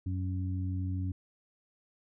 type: harmonic tone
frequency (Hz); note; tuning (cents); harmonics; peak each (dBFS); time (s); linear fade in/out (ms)
92.5; F#2; 0; 1 / 2 / 3; -31 / -42 / -40; 0.06-1.12; 5
effects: none